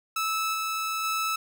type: tone with level steps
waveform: sawtooth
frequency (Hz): 1308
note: E6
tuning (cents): -14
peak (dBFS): -22 / -24 / -22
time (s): 0.16-1.36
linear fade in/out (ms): 5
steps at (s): 0.53 / 1.03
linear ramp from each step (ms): 20
effects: none